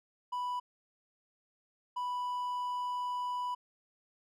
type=tone bursts at uneven times; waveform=triangle; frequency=987.8 Hz; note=B5; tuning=in tune; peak=-31 dBFS; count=2; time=0.32-0.6 / 1.96-3.55 s; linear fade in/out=10 ms; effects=none